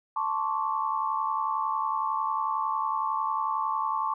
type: tone cluster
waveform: sine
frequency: 884 / 1072 / 1143 Hz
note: A5 / C6 / D6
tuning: +8 / +42 / -47 cents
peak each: -30 dBFS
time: 0.16-4.14 s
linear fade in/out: 5 ms
effects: none

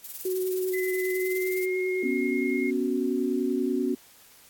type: noise with tremolo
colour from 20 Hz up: violet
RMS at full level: -34 dBFS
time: 0.04-1.66 s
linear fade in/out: 2 ms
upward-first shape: triangle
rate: 19 Hz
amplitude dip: 70%
type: tone with vibrato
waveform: sine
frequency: 370.8 Hz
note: F#4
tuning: 4 cents sharp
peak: -25 dBFS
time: 0.25-2.03 s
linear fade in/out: 5 ms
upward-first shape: sine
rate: 10 Hz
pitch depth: 13 cents each way
type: tone with pitch glide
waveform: sine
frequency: 2026 to 2146 Hz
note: B6 to C7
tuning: +44 to +43 cents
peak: -32 dBFS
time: 0.73-2.71 s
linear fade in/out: 10 ms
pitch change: +99 cents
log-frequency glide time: 1.1-1.76 s
type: chord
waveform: sine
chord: B suspended second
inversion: none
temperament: equal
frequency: 246.9 / 277.2 / 370 Hz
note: B3 / C#4 / F#4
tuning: 0 / 0 / 0 cents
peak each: -28 dBFS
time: 2.03-3.95 s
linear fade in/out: 10 ms
effects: white hiss -54 dBFS RMS until 4.49 s + AAC 64 kbps

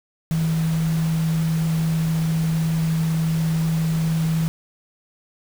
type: tone in noise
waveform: sine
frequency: 161.6 Hz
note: E3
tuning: 34 cents flat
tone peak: -18 dBFS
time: 0.31-4.48 s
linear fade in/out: 0 ms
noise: pink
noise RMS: -35 dBFS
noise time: 0.31-4.48 s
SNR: +14 dB
effects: none

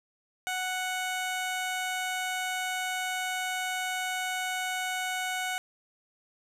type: tone with low-pass filter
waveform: 15% pulse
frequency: 740 Hz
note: F#5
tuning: in tune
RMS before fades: -32 dBFS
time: 0.47-5.58 s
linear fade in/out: 0 ms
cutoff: 11000 Hz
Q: 1.1
effects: 10-bit

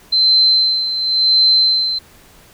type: tone with tremolo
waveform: sine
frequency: 4090 Hz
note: C8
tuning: 40 cents flat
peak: -8 dBFS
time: 0.12-1.99 s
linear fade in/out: 10 ms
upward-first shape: sine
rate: 0.93 Hz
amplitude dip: 65%
effects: pink hiss -46 dBFS RMS until 2.53 s

